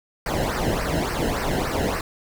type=noise with flanger; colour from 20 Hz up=brown; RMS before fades=-24 dBFS; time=0.26-2.01 s; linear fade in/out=2 ms; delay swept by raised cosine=0.28 to 0.88 ms; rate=3.5 Hz; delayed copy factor=-0.8; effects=none